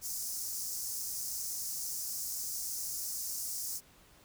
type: high-pass noise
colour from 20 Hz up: pink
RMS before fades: -38 dBFS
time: 0.01-3.81 s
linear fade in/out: 50 ms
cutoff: 5200 Hz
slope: 48 dB/octave
effects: pink hiss -61 dBFS RMS until 4.24 s